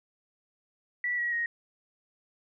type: tone with pitch steps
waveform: sine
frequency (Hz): 1955 / 1914.8 / 1875.4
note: B6 / A#6 / A#6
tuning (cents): -18 / +46 / +10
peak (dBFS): -27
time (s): 1.04-1.46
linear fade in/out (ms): 2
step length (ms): 140
effects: none